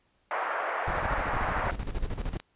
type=band-pass noise; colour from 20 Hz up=pink; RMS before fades=-31 dBFS; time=0.31-1.71 s; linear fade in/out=0 ms; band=590 to 1800 Hz; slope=24 dB/octave
type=noise with tremolo; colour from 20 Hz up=brown; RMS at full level=-30 dBFS; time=0.87-2.38 s; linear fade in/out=10 ms; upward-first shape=square; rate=13 Hz; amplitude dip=70%
type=click; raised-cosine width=0.2 ms; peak=-23 dBFS; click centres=2.4 s
effects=pink hiss -70 dBFS RMS until 2.55 s + resampled to 8000 Hz